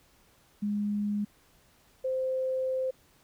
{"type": "tone pair in turn", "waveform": "sine", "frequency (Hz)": [206.5, 520.3], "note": ["G#3", "C5"], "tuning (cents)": [-10, -10], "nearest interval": "octave + major third", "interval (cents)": 1600, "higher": "second", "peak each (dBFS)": [-27, -27], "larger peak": "neither", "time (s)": [[0.62, 1.25], [2.04, 2.91]], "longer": "second", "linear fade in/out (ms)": 10, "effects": ["pink hiss -63 dBFS RMS until 3.23 s"]}